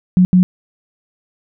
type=tone bursts at uneven times; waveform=sine; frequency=182.2 Hz; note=F#3; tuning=26 cents flat; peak=-6 dBFS; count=2; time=0.17-0.25 / 0.33-0.43 s; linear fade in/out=0 ms; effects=none